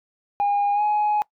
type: tone with pitch glide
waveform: sine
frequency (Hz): 813 to 839.2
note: G#5 to G#5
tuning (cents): -37 to +18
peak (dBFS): -16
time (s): 0.4-1.22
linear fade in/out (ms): 0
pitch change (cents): +55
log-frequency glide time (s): 0.74-0.82
effects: noise-tail reverb RT60 0.1 s tail -23 dB re dry + tanh soft clip ceiling -16 dBFS